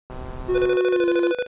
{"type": "click train", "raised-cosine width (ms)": 1, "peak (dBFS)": -25, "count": 85, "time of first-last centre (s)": [0.1, 0.756], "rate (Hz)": 128}
{"type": "noise", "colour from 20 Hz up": "brown", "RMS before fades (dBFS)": -34, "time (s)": [0.1, 0.67], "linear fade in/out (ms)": 5}
{"type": "tone with pitch glide", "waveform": "triangle", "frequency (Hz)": [365.3, 346.6], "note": ["F#4", "F4"], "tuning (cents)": [-22, -13], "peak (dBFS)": -16, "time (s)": [0.48, 1.33], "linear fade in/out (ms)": 20, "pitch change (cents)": -91, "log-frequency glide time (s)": [0.91, 1.05]}
{"type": "tone with tremolo", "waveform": "square", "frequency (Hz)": 495, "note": "B4", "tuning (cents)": 4, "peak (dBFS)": -21, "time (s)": [0.54, 1.47], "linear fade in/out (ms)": 20, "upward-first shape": "square", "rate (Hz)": 13, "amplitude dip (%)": 80}
{"effects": ["resampled to 8000 Hz"]}